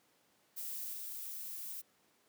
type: noise with level steps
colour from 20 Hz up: violet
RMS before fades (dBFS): -42 / -44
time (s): 0.56-1.82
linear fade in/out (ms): 20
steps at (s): 0.93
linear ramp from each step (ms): 2
effects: pink hiss -71 dBFS RMS until 2.28 s + high-pass 200 Hz 12 dB/octave